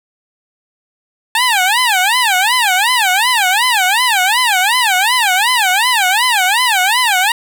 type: tone with vibrato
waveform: 15% pulse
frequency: 861 Hz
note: A5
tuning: 38 cents flat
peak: -4 dBFS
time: 1.35-7.32 s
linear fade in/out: 2 ms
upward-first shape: sine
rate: 2.7 Hz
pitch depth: 290 cents each way
effects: none